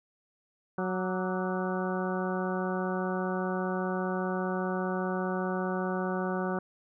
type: harmonic tone with a mistuned harmonic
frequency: 185 Hz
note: F#3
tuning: in tune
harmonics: 1 / 2 / 3 / 4 / 5 / 6 / 7 / 8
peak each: -32 / -34 / -37 / -38 / -41 / -41 / -43 / -40 dBFS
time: 0.78-6.59 s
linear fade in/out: 2 ms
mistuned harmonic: 6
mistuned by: +80 cents
effects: none